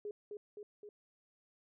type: tone with echo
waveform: sine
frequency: 415.3 Hz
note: G#4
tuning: in tune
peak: -39 dBFS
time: 0.05-0.11 s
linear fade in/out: 2 ms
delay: 260 ms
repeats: 3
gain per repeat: -3 dB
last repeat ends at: 0.89 s
effects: none